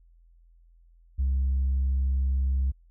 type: tone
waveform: sine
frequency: 66.4 Hz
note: C2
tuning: 26 cents sharp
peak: -20 dBFS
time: 1.18-2.72 s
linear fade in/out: 20 ms
effects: tanh soft clip ceiling -20 dBFS + added 42 Hz sine -54 dBFS peak until 2.9 s